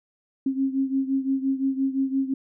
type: beating tone pair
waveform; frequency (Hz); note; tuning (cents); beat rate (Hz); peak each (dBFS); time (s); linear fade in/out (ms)
sine; 267.3 / 273.1; C4 / C#4; +37 / -26; 5.8; -23 / -27; 0.46-2.34; 5
effects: none